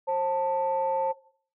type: tone pair together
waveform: sine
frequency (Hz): 533.7 / 886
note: C5 / A5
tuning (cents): +34 / +12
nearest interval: major sixth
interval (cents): 878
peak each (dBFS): -26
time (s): 0.07-1.13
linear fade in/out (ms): 20
effects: noise-tail reverb RT60 0.5 s tail -17 dB re dry + tanh soft clip ceiling -17 dBFS